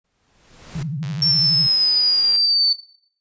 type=noise with exponential growth; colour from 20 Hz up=pink; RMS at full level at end=-34 dBFS; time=0.04-0.83 s; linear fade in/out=5 ms; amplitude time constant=170 ms
type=tone with vibrato; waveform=sine; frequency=148.4 Hz; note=D3; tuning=18 cents sharp; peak=-23 dBFS; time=0.75-1.67 s; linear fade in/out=5 ms; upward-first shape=triangle; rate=12 Hz; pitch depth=270 cents each way
type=click train; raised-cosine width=0.2 ms; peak=-20 dBFS; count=132; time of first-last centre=1.03-2.361 s; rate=98.4 Hz
type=exponential sweep; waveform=sine; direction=down; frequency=5450 to 4500 Hz; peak=-14 dBFS; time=1.22-2.73 s; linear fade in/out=2 ms
effects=noise-tail reverb RT60 0.6 s tail -18 dB re dry + resampled to 16000 Hz